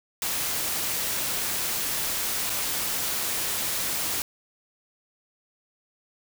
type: noise with dropouts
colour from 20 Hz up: white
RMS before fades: -28 dBFS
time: 0.22-4.22 s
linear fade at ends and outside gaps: 1 ms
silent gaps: 2.496-2.5 s
effects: none